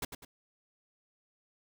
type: noise with echo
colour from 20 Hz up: pink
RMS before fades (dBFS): -35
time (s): 0.02-0.05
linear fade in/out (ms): 5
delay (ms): 100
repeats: 2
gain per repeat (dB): -8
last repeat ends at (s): 0.25
effects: none